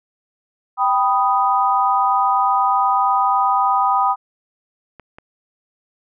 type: chord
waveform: sine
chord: G augmented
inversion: none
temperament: equal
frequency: 784 / 987.8 / 1244.5 Hz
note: G5 / B5 / D#6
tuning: 0 / 0 / 0 cents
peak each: -18 dBFS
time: 0.77-4.16 s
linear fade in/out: 50 ms
type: clicks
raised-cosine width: 0.5 ms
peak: -24 dBFS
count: 2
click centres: 4.997 / 5.185 s
effects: none